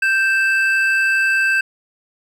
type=tone pair together; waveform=triangle; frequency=1568 / 2635 Hz; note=G6 / E7; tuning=0 / -1 cents; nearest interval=major sixth; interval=899 cents; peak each=-13 / -18 dBFS; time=0.02-1.61 s; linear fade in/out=5 ms; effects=resampled to 32000 Hz